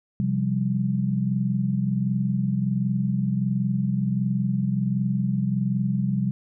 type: chord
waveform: sine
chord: C suspended fourth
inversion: none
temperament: equal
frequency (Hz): 130.81 / 174.61 / 196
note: C3 / F3 / G3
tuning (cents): 0 / 0 / 0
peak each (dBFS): -25 / -28 / -24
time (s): 0.2-6.31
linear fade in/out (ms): 0
effects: none